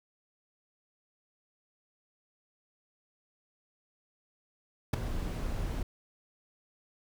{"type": "noise with ADSR envelope", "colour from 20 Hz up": "brown", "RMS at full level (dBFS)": -20, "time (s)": [4.93, 5.83], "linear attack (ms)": 8, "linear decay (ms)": 8, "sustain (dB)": -14, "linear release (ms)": 5, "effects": []}